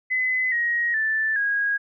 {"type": "tone with pitch steps", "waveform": "sine", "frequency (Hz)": [2023, 1887.5, 1761.1, 1643.2], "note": ["B6", "A#6", "A6", "G#6"], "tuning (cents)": [41, 21, 1, -19], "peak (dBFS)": -20, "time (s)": [0.1, 1.78], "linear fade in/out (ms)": 20, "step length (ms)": 420, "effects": []}